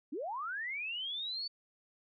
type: linear sweep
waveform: sine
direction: up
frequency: 246.9 to 4526 Hz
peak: -36 dBFS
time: 0.12-1.48 s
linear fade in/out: 10 ms
effects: none